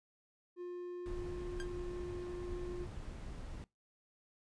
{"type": "tone", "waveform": "triangle", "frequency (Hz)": 355.1, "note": "F4", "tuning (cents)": 29, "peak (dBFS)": -39, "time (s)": [0.56, 2.88], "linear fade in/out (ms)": 50}
{"type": "noise", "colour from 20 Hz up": "brown", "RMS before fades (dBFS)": -45, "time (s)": [1.06, 3.64], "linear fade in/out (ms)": 0}
{"type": "tone with exponential decay", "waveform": "sawtooth", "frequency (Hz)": 1600, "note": "G6", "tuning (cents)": 35, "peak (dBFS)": -37, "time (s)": [1.6, 1.69], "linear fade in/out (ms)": 0, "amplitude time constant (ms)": 18}
{"effects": ["noise-tail reverb RT60 0.2 s tail -22 dB re dry", "resampled to 22050 Hz"]}